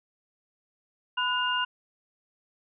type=tone cluster; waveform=sine; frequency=1003 / 1462 / 2815 Hz; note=B5 / F#6 / F7; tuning=+26 / -21 / +13 cents; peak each=-29 dBFS; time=1.17-1.65 s; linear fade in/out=10 ms; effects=none